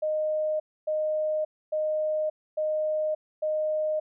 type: tone bursts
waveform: sine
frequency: 617 Hz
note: D#5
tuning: 15 cents flat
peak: -24 dBFS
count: 5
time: 0.02-4 s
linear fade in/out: 10 ms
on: 580 ms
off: 270 ms
effects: none